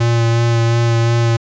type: tone with vibrato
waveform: square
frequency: 116.54 Hz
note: A#2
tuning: in tune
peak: -12 dBFS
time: 0-1.37 s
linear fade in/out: 10 ms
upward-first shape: sine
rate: 2.8 Hz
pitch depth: 15 cents each way
effects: resampled to 16000 Hz